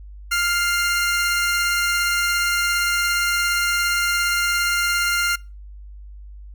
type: tone pair together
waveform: sawtooth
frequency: 1396.9 / 2104 Hz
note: F6 / C7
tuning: 0 / +9 cents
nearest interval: perfect fifth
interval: 709 cents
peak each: -16 / -21 dBFS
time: 0.31-5.36 s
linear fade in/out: 10 ms
effects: noise-tail reverb RT60 0.3 s tail -25 dB re dry + added 50 Hz sine -36 dBFS peak until 6.54 s